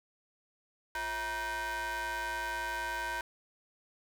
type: ring-modulated tone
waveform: 40% pulse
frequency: 298.7 Hz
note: D4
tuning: 29 cents sharp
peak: -30 dBFS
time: 0.95-3.21 s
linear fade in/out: 2 ms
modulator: 1250 Hz
effects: none